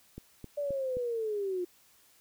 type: click train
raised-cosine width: 3 ms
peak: -29 dBFS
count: 4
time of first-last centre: 0.18-0.969 s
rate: 3.8 Hz
type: linear sweep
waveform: sine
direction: down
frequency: 587.3 to 350.2 Hz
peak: -30 dBFS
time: 0.57-1.65 s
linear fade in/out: 10 ms
effects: white hiss -63 dBFS RMS until 2.2 s